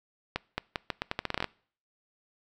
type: accelerating click train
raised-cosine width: 0.3 ms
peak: -13 dBFS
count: 14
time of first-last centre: 0.36-1.443 s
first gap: 220 ms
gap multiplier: 0.81
effects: noise-tail reverb RT60 0.5 s tail -24 dB re dry